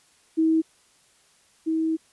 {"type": "tone pair in turn", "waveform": "sine", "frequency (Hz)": [321.1, 321.1], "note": ["E4", "E4"], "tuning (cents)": [-45, -45], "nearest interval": "unison", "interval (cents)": 0, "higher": "neither", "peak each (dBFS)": [-17, -21], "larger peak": "first", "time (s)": [[0.37, 0.62], [1.66, 1.97]], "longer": "second", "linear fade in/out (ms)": 20, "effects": ["white hiss -60 dBFS RMS until 2.12 s", "resampled to 24000 Hz"]}